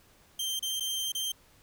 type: tone with dropouts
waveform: sawtooth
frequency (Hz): 3147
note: G7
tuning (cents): +6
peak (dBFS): -27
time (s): 0.39-1.32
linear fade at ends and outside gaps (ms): 5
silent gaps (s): 0.594-0.625 / 0.799-0.805 / 1.121-1.149
effects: pink hiss -61 dBFS RMS until 1.62 s